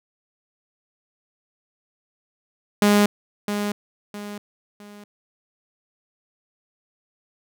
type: tone with echo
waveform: sawtooth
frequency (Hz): 206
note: G#3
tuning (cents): -14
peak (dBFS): -10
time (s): 2.82-3.06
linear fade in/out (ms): 2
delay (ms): 660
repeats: 3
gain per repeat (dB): -9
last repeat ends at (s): 5.04
effects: none